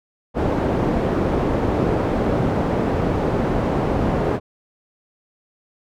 white low-pass noise, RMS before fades -20 dBFS, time 0.34-4.4 s, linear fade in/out 50 ms, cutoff 490 Hz, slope 12 dB/octave, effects none

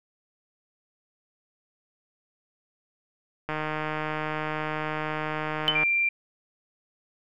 click train, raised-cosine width 0.5 ms, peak -15 dBFS, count 362, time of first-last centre 3.49-5.834 s, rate 154 Hz
sine tone with exponential decay, 3038 Hz, F#7, 45 cents sharp, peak -15 dBFS, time 5.68-5.81 s, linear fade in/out 0 ms, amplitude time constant 27 ms
sine tone, 2368 Hz, D7, 14 cents sharp, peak -21 dBFS, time 5.75-6.09 s, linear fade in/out 5 ms
effects none

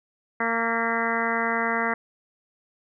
harmonic tone with a mistuned harmonic, 230 Hz, A#3, 23 cents flat, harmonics 1 / 2 / 3 / 4 / 5 / 6 / 7 / 8 / 9, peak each -31 / -31 / -31 / -31 / -31 / -31 / -31 / -31 / -31 dBFS, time 0.4-1.94 s, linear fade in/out 5 ms, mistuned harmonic 9, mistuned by -48 cents, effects none

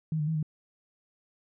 sine tone with pitch steps, 157.6 / 150.3 / 160 / 153.6 Hz, D#3 / D3 / D#3 / D#3, +23 / +40 / +49 / -22 cents, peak -26 dBFS, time 0.12-0.428 s, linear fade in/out 2 ms, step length 77 ms, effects none

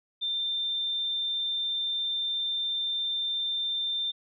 sine tone, 3583 Hz, A7, 31 cents sharp, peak -27 dBFS, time 0.21-4.12 s, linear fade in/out 20 ms, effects none

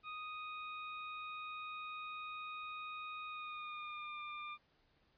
25% pulse tone with pitch glide, 1244.5 to 1196.6 Hz, D#6 to D6, 0 to +32 cents, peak -40 dBFS, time 0.03-4.58 s, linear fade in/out 50 ms, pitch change -68 cents, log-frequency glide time 3.27-4.19 s, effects pink hiss -74 dBFS RMS until 5.17 s + resampled to 11025 Hz

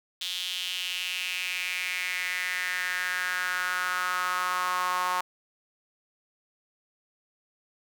sawtooth tone with high-pass filter sweep, 181.5 Hz, F#3, 33 cents flat, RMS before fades -30 dBFS, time 0.21-5.21 s, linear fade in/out 5 ms, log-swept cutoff 3400 to 1000 Hz, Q 4.5, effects none

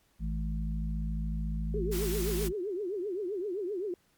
harmonic tone, 54 Hz, A1, 32 cents flat, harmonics 1 / 3 / 4, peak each -31 / -36 / -40 dBFS, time 0.19-2.53 s, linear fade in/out 50 ms
sine tone with vibrato, 385.7 Hz, G4, 28 cents flat, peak -31 dBFS, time 1.74-3.94 s, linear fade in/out 2 ms, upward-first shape triangle, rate 7.7 Hz, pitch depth 230 cents each way
white noise, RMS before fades -39 dBFS, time 1.91-2.49 s, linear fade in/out 20 ms
effects pink hiss -69 dBFS RMS until 4.17 s + MP3 96 kbps

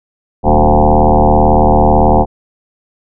sine tone with frequency modulation, 368.2 Hz, F#4, 8 cents flat, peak -5 dBFS, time 0.43-2.26 s, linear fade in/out 50 ms, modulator 78.1 Hz, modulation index 6.4, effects none

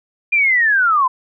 sine linear sweep, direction down, 2432 to 987.8 Hz, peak -11 dBFS, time 0.32-1.08 s, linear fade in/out 10 ms, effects none

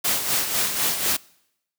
white noise with tremolo, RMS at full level -21 dBFS, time 0.04-1.17 s, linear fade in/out 10 ms, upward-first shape sine, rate 4 Hz, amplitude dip 55%, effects noise-tail reverb RT60 0.8 s tail -24 dB re dry + high-pass 100 Hz 12 dB/octave

